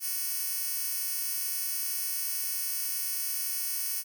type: tone with high-pass filter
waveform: 10% pulse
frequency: 370.2 Hz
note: F#4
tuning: 1 cent sharp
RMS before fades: -32 dBFS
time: 0-4.04 s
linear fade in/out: 50 ms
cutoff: 10000 Hz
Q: 0.53
effects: none